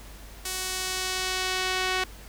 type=tone with band-pass filter sweep; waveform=sawtooth; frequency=372.1 Hz; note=F#4; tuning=10 cents sharp; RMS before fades=-29 dBFS; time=0.45-2.04 s; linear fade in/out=5 ms; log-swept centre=8900 to 2600 Hz; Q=0.72; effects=added 50 Hz sine -44 dBFS peak until 2.28 s + pink hiss -48 dBFS RMS until 2.28 s